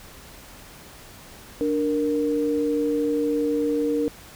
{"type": "tone pair together", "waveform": "sine", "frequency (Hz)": [293.7, 466.2], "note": ["D4", "A#4"], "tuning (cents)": [0, 0], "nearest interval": "minor sixth", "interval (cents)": 800, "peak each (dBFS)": -23, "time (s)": [1.61, 4.08], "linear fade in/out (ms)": 0, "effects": ["pink hiss -45 dBFS RMS until 4.35 s"]}